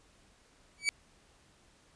sawtooth tone with exponential growth, 2282 Hz, C#7, 50 cents sharp, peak -19 dBFS, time 0.78-0.89 s, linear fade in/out 0 ms, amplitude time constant 22 ms, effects pink hiss -64 dBFS RMS until 1.95 s + resampled to 22050 Hz

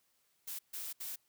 blue noise bursts at uneven times, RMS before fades -42 dBFS, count 3, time 0.47-0.59 / 0.73-0.93 / 1-1.16 s, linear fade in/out 10 ms, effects white hiss -75 dBFS RMS until 1.28 s

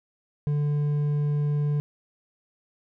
triangle tone with hard clipping, 146.83 Hz, D3, in tune, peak -23 dBFS, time 0.47-1.8 s, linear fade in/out 0 ms, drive 7 dB, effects none

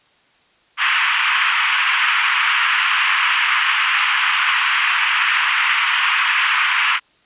white band-pass noise, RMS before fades -17 dBFS, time 0.77-7 s, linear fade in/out 50 ms, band 1000 to 3000 Hz, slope 48 dB/octave, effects white hiss -56 dBFS RMS until 7.25 s + resampled to 8000 Hz

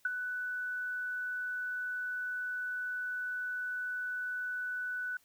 sine tone with ADSR envelope, 1489 Hz, F#6, 11 cents sharp, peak -26 dBFS, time 0.05-5.17 s, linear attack 4 ms, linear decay 25 ms, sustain -8 dB, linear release 3 ms, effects white hiss -68 dBFS RMS until 5.24 s

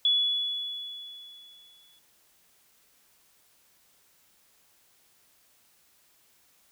sine tone with exponential decay, 3406 Hz, G#7, 43 cents sharp, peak -19 dBFS, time 0.05-1.99 s, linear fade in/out 2 ms, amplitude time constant 420 ms, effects white hiss -64 dBFS RMS until 6.71 s

